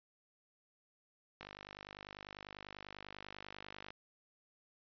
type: click train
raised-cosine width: 0.3 ms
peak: -30 dBFS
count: 126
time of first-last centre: 1.41-3.905 s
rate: 50.1 Hz
effects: resampled to 11025 Hz